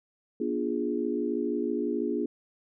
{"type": "chord", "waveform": "sine", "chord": "B diminished seventh", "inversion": "none", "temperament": "equal with one note detuned", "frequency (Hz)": [241.3, 293.7, 349.2, 415.3], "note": ["B3", "D4", "F4", "Ab4"], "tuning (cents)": [-40, 0, 0, 0], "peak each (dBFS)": -32, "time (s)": [0.4, 2.26], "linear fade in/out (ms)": 5, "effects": []}